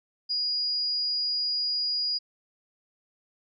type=tone; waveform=sine; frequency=4883 Hz; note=D#8; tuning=33 cents flat; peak=-25 dBFS; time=0.29-2.19 s; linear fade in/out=20 ms; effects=none